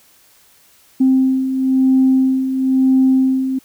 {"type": "beating tone pair", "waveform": "sine", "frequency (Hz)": [261.6, 262.6], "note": ["C4", "C4"], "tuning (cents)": [0, 6], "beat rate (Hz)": 1, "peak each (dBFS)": [-18, -11], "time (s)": [1, 3.59], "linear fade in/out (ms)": 10, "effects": ["tanh soft clip ceiling -4 dBFS", "white hiss -51 dBFS RMS until 3.64 s"]}